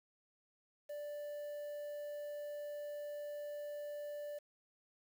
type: tone with quantisation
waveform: triangle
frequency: 587.3 Hz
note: D5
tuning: in tune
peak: -40 dBFS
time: 0.89-4.39 s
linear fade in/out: 10 ms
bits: 10
effects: none